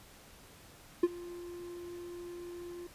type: tone with ADSR envelope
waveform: triangle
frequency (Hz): 349.2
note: F4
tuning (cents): 0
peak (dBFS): -18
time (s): 1.03-2.87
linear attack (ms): 6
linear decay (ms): 36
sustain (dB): -22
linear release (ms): 4
effects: pink hiss -56 dBFS RMS until 2.94 s + resampled to 32000 Hz